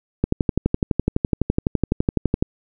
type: click train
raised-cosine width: 3 ms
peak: -4 dBFS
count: 27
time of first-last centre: 0.24-2.425 s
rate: 11.9 Hz
effects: none